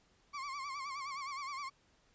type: tone with vibrato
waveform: 35% pulse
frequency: 1109 Hz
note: C#6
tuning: in tune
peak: -38 dBFS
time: 0.33-1.7 s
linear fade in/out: 20 ms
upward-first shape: sine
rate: 9.6 Hz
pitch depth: 93 cents each way
effects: pink hiss -70 dBFS RMS until 2.14 s + resampled to 16000 Hz